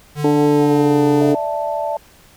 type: tone with pitch glide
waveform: square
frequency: 148.3 to 137.57 Hz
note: D3 to C#3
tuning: +17 to -13 cents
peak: -21 dBFS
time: 0.15-1.36 s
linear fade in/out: 50 ms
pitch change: -130 cents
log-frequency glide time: 0.45-1.04 s
type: harmonic tone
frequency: 146.83 Hz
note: D3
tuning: in tune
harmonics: 2 / 3 / 4 / 5 / 6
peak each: -14 / -16 / -28 / -28 / -23 dBFS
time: 0.24-1.35 s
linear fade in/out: 5 ms
type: chord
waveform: sine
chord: D suspended second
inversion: none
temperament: just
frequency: 587.3 / 660.7 / 881 Hz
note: D5 / E5 / A5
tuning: 0 / +4 / +2 cents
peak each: -23 dBFS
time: 1.21-1.97 s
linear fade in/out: 2 ms
effects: pink hiss -48 dBFS RMS until 2.36 s